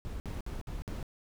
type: noise bursts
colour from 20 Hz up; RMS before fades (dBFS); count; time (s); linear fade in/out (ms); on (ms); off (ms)
brown; -38; 5; 0.05-1.028; 0; 150; 57
effects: none